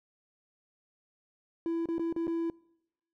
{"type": "tone with dropouts", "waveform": "triangle", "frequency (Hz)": 332.9, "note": "E4", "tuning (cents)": 17, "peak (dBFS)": -26, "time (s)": [1.66, 2.5], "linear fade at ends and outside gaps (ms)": 1, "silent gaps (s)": [[1.857, 1.887], [1.982, 1.995], [2.126, 2.163], [2.27, 2.278]], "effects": ["noise-tail reverb RT60 0.9 s tail -26 dB re dry", "tanh soft clip ceiling -22 dBFS"]}